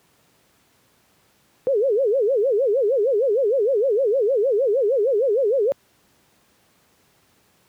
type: tone with vibrato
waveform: sine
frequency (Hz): 473.6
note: A#4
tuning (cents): +27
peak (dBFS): -16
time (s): 1.67-5.72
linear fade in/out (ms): 0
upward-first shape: sine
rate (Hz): 6.5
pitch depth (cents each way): 290
effects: pink hiss -60 dBFS RMS until 7.68 s + high-pass 100 Hz 12 dB/octave